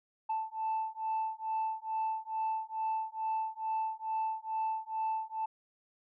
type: beating tone pair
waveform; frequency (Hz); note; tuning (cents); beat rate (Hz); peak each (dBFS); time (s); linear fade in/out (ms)
sine; 880 / 882.3; A5 / A5; 0 / +5; 2.3; -34 / -34; 0.29-5.46; 10
effects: tanh soft clip ceiling -27 dBFS